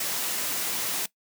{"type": "noise", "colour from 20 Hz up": "white", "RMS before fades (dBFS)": -29, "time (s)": [0, 1.06], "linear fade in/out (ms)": 5, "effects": ["noise-tail reverb RT60 0.1 s tail -19 dB re dry", "high-pass 150 Hz 12 dB/octave"]}